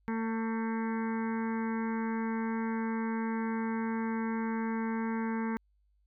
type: harmonic tone with a mistuned harmonic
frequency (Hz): 224.9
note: A3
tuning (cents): +38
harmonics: 1 / 2 / 4 / 5 / 6 / 7 / 8 / 9 / 10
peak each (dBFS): -31 / -40 / -40 / -46 / -50 / -45 / -50 / -50 / -52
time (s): 0.08-5.57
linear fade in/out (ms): 0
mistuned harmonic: 10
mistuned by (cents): -42
effects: added 50 Hz sine -67 dBFS peak until 6.06 s